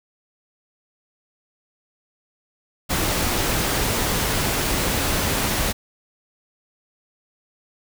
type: noise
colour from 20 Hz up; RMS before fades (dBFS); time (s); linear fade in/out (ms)
pink; -22; 2.89-5.73; 20
effects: none